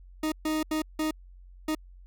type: tone bursts at uneven times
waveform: 40% pulse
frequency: 311.1 Hz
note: D#4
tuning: in tune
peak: -25 dBFS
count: 5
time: 0.23-0.32 / 0.45-0.63 / 0.71-0.82 / 0.99-1.11 / 1.68-1.75 s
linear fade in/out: 5 ms
effects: added 45 Hz sine -47 dBFS peak until 2.06 s